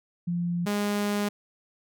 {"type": "tone pair in turn", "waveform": ["sine", "sawtooth"], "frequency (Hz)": [173.5, 205.5], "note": ["F3", "G#3"], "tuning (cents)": [-11, -18], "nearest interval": "minor third", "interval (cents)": 293, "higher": "second", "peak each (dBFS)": [-25, -21], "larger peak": "second", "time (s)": [[0.27, 0.66], [0.66, 1.29]], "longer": "second", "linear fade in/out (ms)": 10, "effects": []}